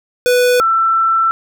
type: tone pair in turn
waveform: square / sine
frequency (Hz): 494.1 / 1336.7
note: B4 / E6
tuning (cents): +1 / +24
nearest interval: octave + perfect fourth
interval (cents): 1723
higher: second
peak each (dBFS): -10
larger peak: neither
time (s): 0.26-0.6 / 0.6-1.31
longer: second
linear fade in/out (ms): 0
effects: none